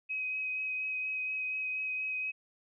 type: tone with vibrato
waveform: sine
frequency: 2530 Hz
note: D#7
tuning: 28 cents sharp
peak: -32 dBFS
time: 0.09-2.32 s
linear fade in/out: 20 ms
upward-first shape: sine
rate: 4.2 Hz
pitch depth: 12 cents each way
effects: none